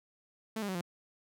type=tone with pitch steps; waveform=sawtooth; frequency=220.7 / 202.9 / 187.4 / 173.9 Hz; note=A3 / G#3 / F#3 / F3; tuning=+5 / -40 / +22 / -7 cents; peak=-30 dBFS; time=0.56-0.812 s; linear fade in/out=5 ms; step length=63 ms; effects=none